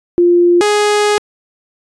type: tone pair in turn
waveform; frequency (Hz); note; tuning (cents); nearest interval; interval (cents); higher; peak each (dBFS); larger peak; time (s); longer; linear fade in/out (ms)
sine / sawtooth; 349.2 / 416.5; F4 / G#4; 0 / +5; minor third; 305; second; -6; neither; 0.18-0.61 / 0.61-1.18; second; 0
effects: resampled to 22050 Hz

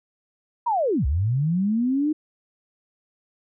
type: linear two-way sweep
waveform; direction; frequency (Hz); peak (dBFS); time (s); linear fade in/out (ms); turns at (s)
sine; down then up; 987.8 to 61 to 312.6; -19; 0.66-2.13; 10; 1.06
effects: none

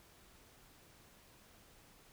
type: silence
effects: pink hiss -63 dBFS RMS until 2.12 s

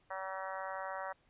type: harmonic tone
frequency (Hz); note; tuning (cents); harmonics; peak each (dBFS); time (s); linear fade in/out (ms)
190.5; G3; -49; 3 / 4 / 5 / 6 / 7 / 8 / 9 / 10; -44 / -45 / -45 / -47 / -48 / -49 / -53 / -50; 0.1-1.13; 10
effects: pink hiss -71 dBFS RMS until 1.29 s + resampled to 8000 Hz

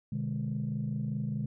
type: chord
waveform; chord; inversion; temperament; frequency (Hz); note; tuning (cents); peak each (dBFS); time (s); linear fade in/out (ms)
sine; G# diminished; first; just; 124.59 / 149.51 / 207.7; B2 / D3 / G#3; +16 / +31 / 0; -34; 0.12-1.46; 5
effects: tanh soft clip ceiling -24 dBFS

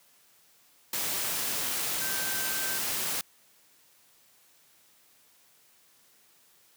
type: tone in noise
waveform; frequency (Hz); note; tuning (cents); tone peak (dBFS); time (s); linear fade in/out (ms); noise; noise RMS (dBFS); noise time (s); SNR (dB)
sine; 1556; G6; -13; -37; 2.01-2.78; 2; white; -31; 0.93-3.21; -9
effects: white hiss -62 dBFS RMS until 6.76 s + high-pass 100 Hz 12 dB/octave

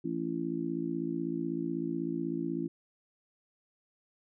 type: harmonic tone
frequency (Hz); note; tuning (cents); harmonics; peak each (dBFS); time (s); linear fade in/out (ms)
56.1; A1; +34; 3 / 4 / 5 / 6; -38 / -41 / -35 / -35; 0.04-2.68; 10
effects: none

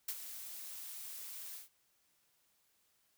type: noise with ADSR envelope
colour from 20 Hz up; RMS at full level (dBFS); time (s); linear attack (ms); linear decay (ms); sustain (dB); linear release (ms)
blue; -37; 0.08-1.69; 7; 52; -10; 140
effects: white hiss -75 dBFS RMS until 3.17 s

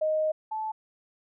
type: tone pair in turn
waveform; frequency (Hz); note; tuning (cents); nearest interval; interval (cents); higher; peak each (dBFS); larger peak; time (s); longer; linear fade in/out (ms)
sine; 622.3 / 871.2; D#5 / A5; 0 / -17; tritone; 583; second; -23 / -29; first; 0.01-0.32 / 0.51-0.72; first; 10
effects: none

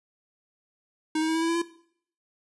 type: tone with pitch steps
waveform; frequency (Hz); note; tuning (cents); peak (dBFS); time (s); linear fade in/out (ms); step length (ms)
square; 313.1 / 317.3 / 321.5 / 325.8 / 330.2 / 334.6 / 339.1; D#4 / D#4 / E4 / E4 / E4 / E4 / E4; +11 / +34 / -43 / -20 / +3 / +26 / +49; -24; 1.15-1.619; 5; 67
effects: noise-tail reverb RT60 0.6 s tail -17 dB re dry + resampled to 24000 Hz

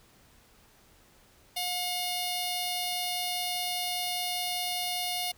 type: tone with notch filter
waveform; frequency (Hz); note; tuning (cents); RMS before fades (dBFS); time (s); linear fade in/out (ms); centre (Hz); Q
10% pulse; 719; F#5; -50; -32; 1.56-5.32; 10; 1400; 0.58
effects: pink hiss -60 dBFS RMS until 5.37 s

